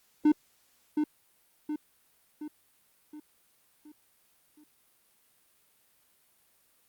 triangle tone with echo, 301.6 Hz, D4, 46 cents sharp, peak -16 dBFS, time 0.25-0.32 s, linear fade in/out 5 ms, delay 720 ms, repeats 6, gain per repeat -6 dB, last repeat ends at 4.64 s, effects white hiss -67 dBFS RMS until 6.88 s + Opus 48 kbps

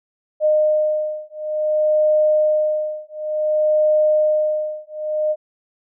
sine beating tone pair, 612 / 612.56 Hz, D#5 / D#5, -29 / -27 cents, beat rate 0.56 Hz, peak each -18 dBFS, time 0.4-5.36 s, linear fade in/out 50 ms, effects none

